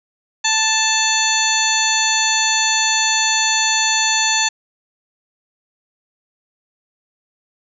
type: harmonic tone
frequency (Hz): 880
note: A5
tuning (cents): 0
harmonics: 1 / 2 / 3 / 4 / 5 / 7 / 8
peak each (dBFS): -22 / -22 / -22 / -22 / -22 / -22 / -22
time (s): 0.44-4.49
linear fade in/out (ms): 10
effects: none